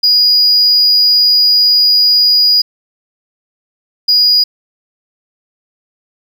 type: tone bursts at uneven times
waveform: sine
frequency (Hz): 4899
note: D#8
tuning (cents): -28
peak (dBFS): -4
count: 2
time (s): 0.03-2.62 / 4.08-4.44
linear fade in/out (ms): 10
effects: tanh soft clip ceiling -4 dBFS + 7-bit